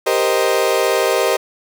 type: chord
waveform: 35% pulse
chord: C minor seventh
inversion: second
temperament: equal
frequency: 392 / 466.2 / 523.3 / 622.3 Hz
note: G4 / Bb4 / C5 / Eb5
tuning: 0 / 0 / 0 / 0 cents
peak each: -18 dBFS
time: 0.06-1.37 s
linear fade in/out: 10 ms
effects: none